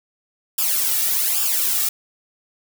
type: noise with flanger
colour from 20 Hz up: blue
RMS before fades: -20 dBFS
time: 0.58-1.89 s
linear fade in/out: 5 ms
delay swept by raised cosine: 0.48 to 1.98 ms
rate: 1.2 Hz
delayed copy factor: -0.8
effects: none